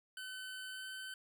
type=tone with pitch glide; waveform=25% pulse; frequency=1519 to 1528.7 Hz; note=F#6 to G6; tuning=+45 to -44 cents; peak=-40 dBFS; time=0.17-1.14 s; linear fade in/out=2 ms; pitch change=+11 cents; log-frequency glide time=0.69-0.87 s; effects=13-bit